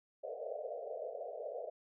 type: band-pass noise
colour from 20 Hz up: white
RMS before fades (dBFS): -43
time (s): 0.23-1.7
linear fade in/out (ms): 10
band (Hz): 440 to 690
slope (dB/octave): 96
effects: none